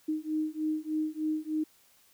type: beating tone pair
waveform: sine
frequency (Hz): 308.6 / 311.9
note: D#4 / D#4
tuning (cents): -14 / +4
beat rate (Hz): 3.3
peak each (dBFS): -32 / -32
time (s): 0.08-1.64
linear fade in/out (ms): 10
effects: white hiss -63 dBFS RMS until 2.13 s